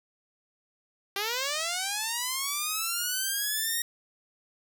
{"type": "linear sweep", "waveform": "5% pulse", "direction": "up", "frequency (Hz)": [387.6, 1878], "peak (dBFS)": -17, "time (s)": [1.16, 3.82], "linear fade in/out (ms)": 2, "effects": []}